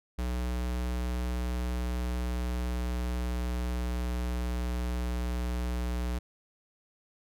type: tone with pitch glide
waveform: square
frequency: 61.2 to 60.71 Hz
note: B1 to B1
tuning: -15 to -29 cents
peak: -30 dBFS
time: 0.18-6.19 s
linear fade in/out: 10 ms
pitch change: -14 cents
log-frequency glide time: 1.08-5.04 s
effects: none